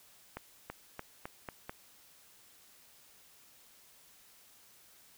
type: accelerating click train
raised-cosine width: 0.5 ms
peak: -25 dBFS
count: 6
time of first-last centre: 0.37-1.695 s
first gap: 330 ms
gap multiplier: 0.89
effects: white hiss -61 dBFS RMS until 5.17 s